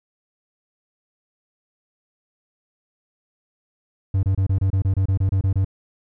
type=tone bursts; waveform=triangle; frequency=96 Hz; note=G2; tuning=36 cents flat; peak=-14 dBFS; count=13; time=4.14-5.647 s; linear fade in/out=5 ms; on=91 ms; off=27 ms; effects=none